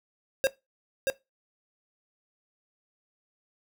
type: tone with echo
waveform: square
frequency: 538 Hz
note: C5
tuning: 48 cents sharp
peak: -21 dBFS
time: 0.44-0.47 s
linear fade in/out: 0 ms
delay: 630 ms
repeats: 1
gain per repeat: -3 dB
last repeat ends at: 1.1 s
effects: noise-tail reverb RT60 0.2 s tail -18 dB re dry

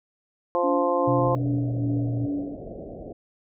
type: harmonic tone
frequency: 174.61 Hz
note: F3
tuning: in tune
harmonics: 2 / 3 / 4 / 5 / 6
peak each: -29 / -23 / -29 / -30 / -27 dBFS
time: 0.55-1.35 s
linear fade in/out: 0 ms
type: tone with tremolo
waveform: sine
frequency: 286.4 Hz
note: D4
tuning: 43 cents flat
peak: -24 dBFS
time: 0.63-2.55 s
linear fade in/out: 10 ms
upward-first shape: sine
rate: 2.5 Hz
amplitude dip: 60%
type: tone with pitch glide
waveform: sine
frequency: 127 to 118.5 Hz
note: B2 to A#2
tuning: +49 to +29 cents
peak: -24 dBFS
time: 1.07-2.26 s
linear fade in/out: 10 ms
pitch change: -120 cents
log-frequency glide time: 1.3-1.83 s
type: low-pass noise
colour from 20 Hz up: white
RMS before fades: -38 dBFS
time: 1.18-3.13 s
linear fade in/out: 5 ms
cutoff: 690 Hz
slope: 96 dB/octave
effects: none

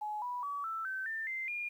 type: tone with pitch steps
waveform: sine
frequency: 845 / 981.9 / 1141 / 1325.9 / 1540.8 / 1790.5 / 2081 / 2418 Hz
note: G#5 / B5 / C#6 / E6 / G6 / A6 / C7 / D7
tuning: +30 / -10 / +50 / +10 / -30 / +30 / -10 / +50 cents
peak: -35 dBFS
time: 0.01-1.69 s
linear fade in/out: 10 ms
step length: 210 ms
effects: 11-bit

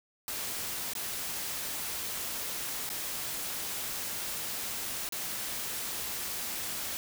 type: noise with dropouts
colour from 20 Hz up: white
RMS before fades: -36 dBFS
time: 0.28-6.97 s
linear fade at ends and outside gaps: 0 ms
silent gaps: 0.935-0.952 / 2.891-2.901 / 5.089-5.123 s
effects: none

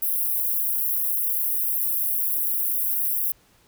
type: high-pass noise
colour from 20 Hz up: white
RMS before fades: -24 dBFS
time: 0.02-3.32 s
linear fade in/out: 5 ms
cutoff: 11000 Hz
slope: 48 dB/octave
effects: pink hiss -59 dBFS RMS until 3.67 s

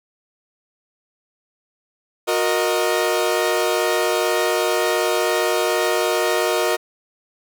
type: chord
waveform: sawtooth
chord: D# minor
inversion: first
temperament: equal with one note detuned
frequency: 363.6 / 466.2 / 622.3 Hz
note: F#4 / A#4 / D#5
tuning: -30 / 0 / 0 cents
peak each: -18 dBFS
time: 2.27-6.77 s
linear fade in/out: 20 ms
effects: none

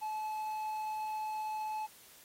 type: tone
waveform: triangle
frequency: 862 Hz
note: A5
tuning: 36 cents flat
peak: -33 dBFS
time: 0.01-1.87 s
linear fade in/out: 20 ms
effects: white hiss -58 dBFS RMS until 2.24 s + AAC 48 kbps

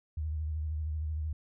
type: tone with vibrato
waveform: sine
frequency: 77.3 Hz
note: D#2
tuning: 11 cents flat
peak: -31 dBFS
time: 0.17-1.33 s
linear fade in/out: 5 ms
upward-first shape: sine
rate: 13 Hz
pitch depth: 58 cents each way
effects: none

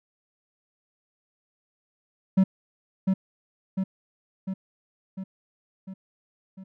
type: tone with echo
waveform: triangle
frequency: 190.7 Hz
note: G3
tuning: 47 cents flat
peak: -13 dBFS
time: 2.37-2.44 s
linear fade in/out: 10 ms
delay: 700 ms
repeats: 6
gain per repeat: -4 dB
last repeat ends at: 6.64 s
effects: none

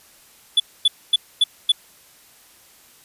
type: tone bursts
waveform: triangle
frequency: 3447 Hz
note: A7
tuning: 36 cents flat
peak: -10 dBFS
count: 5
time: 0.57-1.72 s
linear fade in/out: 5 ms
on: 30 ms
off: 250 ms
effects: white hiss -51 dBFS RMS until 3.04 s + resampled to 32000 Hz

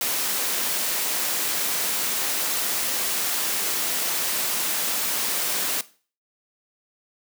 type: noise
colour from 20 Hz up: white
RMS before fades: -25 dBFS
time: 0.01-5.81 s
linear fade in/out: 2 ms
effects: noise-tail reverb RT60 0.4 s tail -18 dB re dry + high-pass 200 Hz 12 dB/octave

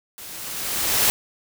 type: noise with level ramp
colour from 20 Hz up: white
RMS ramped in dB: -39 to -17 dBFS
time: 0.18-1.1 s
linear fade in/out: 0 ms
effects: none

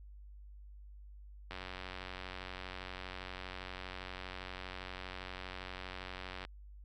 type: click train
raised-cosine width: 0.3 ms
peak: -27 dBFS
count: 458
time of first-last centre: 1.51-6.451 s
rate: 92.5 Hz
effects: added 50 Hz sine -50 dBFS peak until 6.84 s

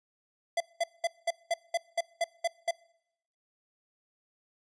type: tone bursts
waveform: square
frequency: 676 Hz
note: E5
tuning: 43 cents sharp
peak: -26 dBFS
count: 10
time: 0.57-2.71 s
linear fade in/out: 5 ms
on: 34 ms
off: 200 ms
effects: noise-tail reverb RT60 0.8 s tail -24 dB re dry + resampled to 22050 Hz

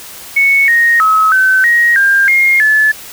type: tone with pitch steps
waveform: sine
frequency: 2212 / 1865 / 1284 / 1529 / 1886 / 1598 / 2135 / 1729 Hz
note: C#7 / A#6 / E6 / G6 / A#6 / G6 / C7 / A6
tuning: -4 / 0 / -46 / -44 / +20 / +33 / +34 / -31 cents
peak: -6 dBFS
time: 0.36-2.92 s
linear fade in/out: 10 ms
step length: 320 ms
effects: white hiss -31 dBFS RMS until 3.12 s

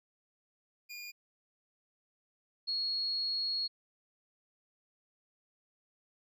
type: tone pair in turn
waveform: 25% pulse / sine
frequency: 2423 / 4317 Hz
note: D#7 / C#8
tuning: -47 / -47 cents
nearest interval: minor seventh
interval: 1000 cents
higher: second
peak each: -39 / -31 dBFS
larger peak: second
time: 0.89-1.12 / 2.67-3.68 s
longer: second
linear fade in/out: 20 ms
effects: none

